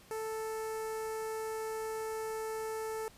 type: tone with notch filter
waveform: sawtooth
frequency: 440 Hz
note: A4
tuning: in tune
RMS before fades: -38 dBFS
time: 0.11-3.08 s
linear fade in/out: 0 ms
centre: 3400 Hz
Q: 0.7
effects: pink hiss -59 dBFS RMS until 3.17 s + resampled to 32000 Hz